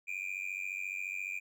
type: tone with amplitude modulation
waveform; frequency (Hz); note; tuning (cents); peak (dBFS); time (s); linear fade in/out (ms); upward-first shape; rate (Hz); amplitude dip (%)
triangle; 2413; D7; +46; -30; 0.07-1.4; 20; sine; 94.4; 100
effects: none